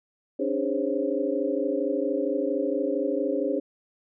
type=tone cluster; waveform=sine; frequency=276.8 / 301.2 / 405.7 / 517 / 550 Hz; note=C#4 / D4 / G#4 / C5 / C#5; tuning=-2 / +44 / -41 / -21 / -14 cents; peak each=-30 dBFS; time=0.39-3.6 s; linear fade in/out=10 ms; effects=none